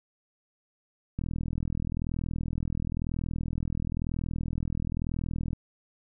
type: click train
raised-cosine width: 5 ms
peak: -19 dBFS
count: 179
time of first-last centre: 1.19-5.531 s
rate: 41 Hz
effects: none